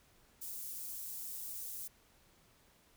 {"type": "high-pass noise", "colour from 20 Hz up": "white", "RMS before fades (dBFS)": -44, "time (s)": [0.41, 1.88], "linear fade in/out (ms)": 10, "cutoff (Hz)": 8700, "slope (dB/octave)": 12, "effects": ["pink hiss -67 dBFS RMS until 2.96 s"]}